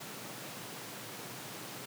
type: high-pass noise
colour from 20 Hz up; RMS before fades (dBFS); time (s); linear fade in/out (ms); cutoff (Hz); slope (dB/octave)
pink; -45; 0-1.86; 10; 110; 96
effects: none